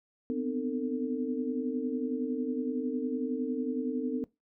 sine tone cluster, 245.1 / 256 / 304.4 / 450.1 Hz, B3 / C4 / D#4 / A4, -13 / -38 / -38 / +39 cents, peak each -38 / -32 / -37 / -35 dBFS, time 0.3-4.24 s, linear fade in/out 0 ms, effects noise-tail reverb RT60 0.2 s tail -20 dB re dry

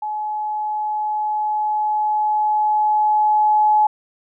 sine tone with level ramp, 850 Hz, G#5, 40 cents sharp, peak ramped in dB -22 to -11 dBFS, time 0.02-3.87 s, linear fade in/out 5 ms, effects none

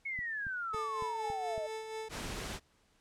sine exponential sweep, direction down, 2217 to 606 Hz, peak -35 dBFS, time 0.05-1.67 s, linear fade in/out 10 ms
click train, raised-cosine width 5 ms, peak -35 dBFS, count 6, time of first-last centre 0.19-1.579 s, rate 3.6 Hz
30% pulse tone with tremolo, 440 Hz, A4, in tune, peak -35 dBFS, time 0.73-2.09 s, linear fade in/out 10 ms, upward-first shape sine, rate 4.2 Hz, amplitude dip 45%
pink noise, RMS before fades -40 dBFS, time 2.09-2.6 s, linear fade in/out 50 ms
effects pink hiss -70 dBFS RMS until 3 s + low-pass 9000 Hz 12 dB/octave

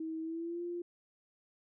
sine tone with pitch glide, 320.8 to 347.8 Hz, E4 to F4, -47 to -7 cents, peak -36 dBFS, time 0-0.82 s, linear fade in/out 5 ms, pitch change +140 cents, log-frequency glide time 0.22-0.62 s, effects none

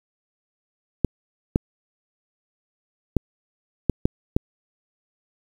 clicks, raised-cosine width 3 ms, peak -4 dBFS, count 6, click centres 1.047 / 1.559 / 3.167 / 3.897 / 4.055 / 4.365 s, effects 7-bit

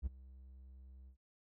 triangle tone with ADSR envelope, 65 Hz, C2, 11 cents flat, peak -30 dBFS, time 0.02-1.17 s, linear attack 43 ms, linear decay 17 ms, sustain -21 dB, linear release 92 ms, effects none

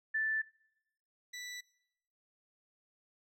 sine / 20% pulse tone pair in turn, 1760 / 1971.8 Hz, A6 / B6, 0 / -3 cents, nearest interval major second, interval 197 cents, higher second, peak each -30 / -37 dBFS, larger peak first, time 0.14-0.42 / 1.33-1.61 s, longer neither, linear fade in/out 10 ms, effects noise-tail reverb RT60 0.8 s tail -22 dB re dry + low-pass 12000 Hz 12 dB/octave

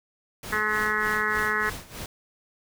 pink noise with tremolo, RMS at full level -36 dBFS, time 0.43-2.06 s, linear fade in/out 2 ms, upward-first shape sine, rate 3.3 Hz, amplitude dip 80%
harmonic tone, 213.2 Hz, G#3, 46 cents sharp, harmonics 1 / 2 / 4 / 5 / 6 / 7 / 8 / 9 / 10, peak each -39 / -33 / -38 / -32 / -31 / -30 / -28 / -29 / -39 dBFS, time 0.52-1.7 s, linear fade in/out 10 ms
effects none

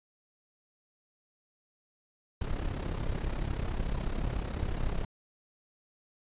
brown noise with amplitude modulation, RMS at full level -29 dBFS, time 2.41-5.05 s, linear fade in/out 5 ms, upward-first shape sine, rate 33.9 Hz, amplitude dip 70%, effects resampled to 8000 Hz

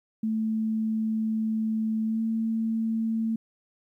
sine tone with pitch glide, 220 to 224.1 Hz, A3 to A3, 0 to +32 cents, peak -24 dBFS, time 0.23-3.36 s, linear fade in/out 5 ms, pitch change +32 cents, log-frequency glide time 2.05-2.21 s, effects 11-bit

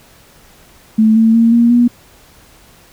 sine tone with pitch steps, 219 / 224.2 / 229.6 / 235.1 / 240.8 Hz, A3 / A3 / A#3 / A#3 / B3, -8 / +33 / -26 / +15 / -44 cents, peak -6 dBFS, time 0.98-1.88 s, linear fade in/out 10 ms, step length 180 ms, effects pink hiss -45 dBFS RMS until 2.92 s

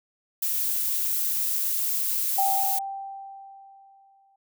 violet noise, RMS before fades -26 dBFS, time 0.42-2.79 s, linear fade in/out 5 ms
sine tone with exponential decay, 784 Hz, G5, in tune, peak -20 dBFS, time 2.38-4.36 s, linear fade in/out 5 ms, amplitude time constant 430 ms
effects none

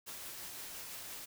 white noise with tremolo, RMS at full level -45 dBFS, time 0.06-1.26 s, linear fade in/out 20 ms, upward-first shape triangle, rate 5.9 Hz, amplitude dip 25%, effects none

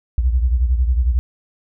sine beating tone pair, 60.3 / 71.3 Hz, B1 / C#2, -41 / +49 cents, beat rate 11 Hz, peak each -14 / -21 dBFS, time 0.18-1.19 s, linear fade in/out 0 ms, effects none

